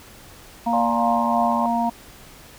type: harmonic tone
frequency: 233.9 Hz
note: A#3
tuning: 6 cents sharp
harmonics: 1 / 3 / 4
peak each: -23 / -23 / -23 dBFS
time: 0.66-1.9 s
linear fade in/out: 10 ms
type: chord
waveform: sine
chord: D half-diminished seventh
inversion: none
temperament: just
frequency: 587.3 / 704.8 / 845.8 / 1057.2 Hz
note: D5 / F5 / Ab5 / C6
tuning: 0 / +16 / +31 / +18 cents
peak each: -28 / -28 / -28 / -26 dBFS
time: 0.73-1.66 s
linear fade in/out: 2 ms
effects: pink hiss -45 dBFS RMS until 2.58 s